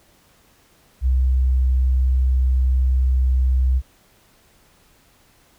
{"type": "tone", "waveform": "sine", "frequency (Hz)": 64.2, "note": "C2", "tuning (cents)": -32, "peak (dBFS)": -14, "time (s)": [1.01, 3.82], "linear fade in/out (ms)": 50, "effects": ["pink hiss -56 dBFS RMS until 5.58 s"]}